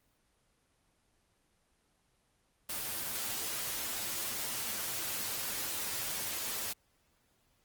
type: noise with comb filter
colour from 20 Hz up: white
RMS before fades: -37 dBFS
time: 2.69-6.73 s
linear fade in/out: 5 ms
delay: 9 ms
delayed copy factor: +0.5
effects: pink hiss -73 dBFS RMS until 7.64 s + Opus 24 kbps